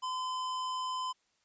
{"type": "tone", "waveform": "square", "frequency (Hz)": 1021, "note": "C6", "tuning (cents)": -43, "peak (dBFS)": -34, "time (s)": [0.02, 1.13], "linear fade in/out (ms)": 20, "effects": ["white hiss -74 dBFS RMS until 1.44 s", "resampled to 16000 Hz"]}